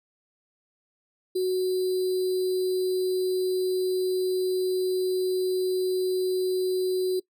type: tone with sample-and-hold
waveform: sine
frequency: 370 Hz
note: F#4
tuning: in tune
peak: -22 dBFS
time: 1.35-7.2 s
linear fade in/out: 10 ms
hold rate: 4410 Hz
effects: noise-tail reverb RT60 0.1 s tail -21 dB re dry